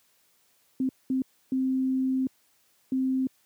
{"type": "tone bursts at uneven times", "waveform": "sine", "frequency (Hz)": 261.6, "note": "C4", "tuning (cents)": 0, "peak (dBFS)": -23, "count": 4, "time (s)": [[0.8, 0.89], [1.1, 1.22], [1.52, 2.27], [2.92, 3.27]], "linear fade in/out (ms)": 2, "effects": ["white hiss -66 dBFS RMS until 3.45 s", "high-pass 80 Hz 12 dB/octave"]}